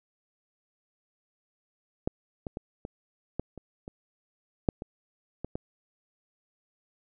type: clicks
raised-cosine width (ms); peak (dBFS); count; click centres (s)
2; -13 / -21 / -21 / -23 / -16 / -28 / -26 / -9 / -23 / -20 / -19; 11; 2.075 / 2.468 / 2.571 / 2.851 / 3.396 / 3.577 / 3.879 / 4.688 / 4.821 / 5.446 / 5.555
effects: none